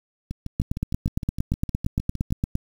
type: two click trains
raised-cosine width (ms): 5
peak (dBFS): -10 / -17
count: 18 / 14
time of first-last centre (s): 0.6-2.554 / 0.31-2.307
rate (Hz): 8.7 / 6.51
effects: 7-bit